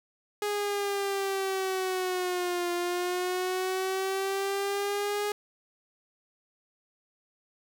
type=linear two-way sweep; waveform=sawtooth; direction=down then up; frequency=415.3 to 349.1 to 415.3 Hz; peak=-24 dBFS; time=0.42-5.32 s; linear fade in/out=2 ms; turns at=2.72 s; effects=none